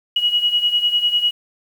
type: beating tone pair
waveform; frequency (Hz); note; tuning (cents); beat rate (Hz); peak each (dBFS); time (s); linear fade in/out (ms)
sine; 2906 / 2916; F#7 / F#7; -32 / -26; 10; -16 / -21; 0.16-1.31; 5
effects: 7-bit